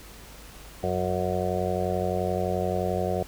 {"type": "harmonic tone", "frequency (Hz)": 91.5, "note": "F#2", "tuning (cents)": -19, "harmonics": [1, 2, 4, 5, 6, 7, 8], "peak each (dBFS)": [-32, -32, -32, -32, -32, -32, -32], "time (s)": [0.83, 3.23], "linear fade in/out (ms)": 5, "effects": ["added 50 Hz sine -47 dBFS peak until 3.27 s", "pink hiss -47 dBFS RMS until 3.27 s"]}